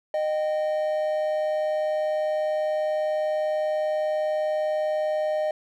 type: tone pair together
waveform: triangle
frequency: 615 / 774.9 Hz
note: D#5 / G5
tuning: -20 / -20 cents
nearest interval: major third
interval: 400 cents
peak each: -21 / -31 dBFS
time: 0.14-5.51 s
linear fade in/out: 2 ms
effects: none